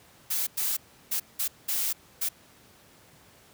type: noise bursts at uneven times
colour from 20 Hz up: blue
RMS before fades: -28 dBFS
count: 6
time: 0.3-0.47 / 0.57-0.77 / 1.11-1.2 / 1.39-1.48 / 1.68-1.93 / 2.21-2.29 s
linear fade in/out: 10 ms
effects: pink hiss -56 dBFS RMS until 3.53 s + high-pass 80 Hz 12 dB/octave